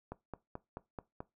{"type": "click train", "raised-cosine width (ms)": 1, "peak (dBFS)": -27, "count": 6, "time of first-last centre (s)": [0.12, 1.205], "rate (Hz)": 4.61, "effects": ["noise-tail reverb RT60 0.2 s tail -19 dB re dry"]}